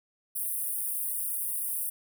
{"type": "high-pass noise", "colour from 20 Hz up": "pink", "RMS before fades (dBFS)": -32, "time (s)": [0.35, 1.9], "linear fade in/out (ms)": 10, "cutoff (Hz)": 9000, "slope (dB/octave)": 96, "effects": []}